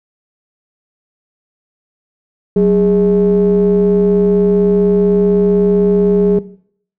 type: ring-modulated tone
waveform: triangle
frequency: 112.3 Hz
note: A2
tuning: 36 cents sharp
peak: -3 dBFS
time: 2.56-6.39 s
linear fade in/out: 5 ms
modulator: 299 Hz
effects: noise-tail reverb RT60 0.6 s tail -18 dB re dry